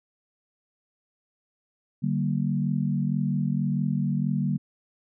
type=chord; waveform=sine; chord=G minor; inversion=second; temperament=equal with one note detuned; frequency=146.83 / 191.3 / 233.1 Hz; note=D3 / G3 / Bb3; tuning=0 / -42 / 0 cents; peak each=-26 / -27 / -29 dBFS; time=2.02-4.58 s; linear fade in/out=20 ms; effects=none